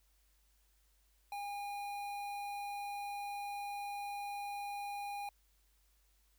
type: tone with notch filter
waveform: square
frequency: 812 Hz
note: G#5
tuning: 39 cents flat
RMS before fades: -42 dBFS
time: 1.32-5.29 s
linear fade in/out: 2 ms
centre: 6500 Hz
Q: 1.1
effects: added 50 Hz sine -70 dBFS peak until 6.38 s + white hiss -75 dBFS RMS until 6.38 s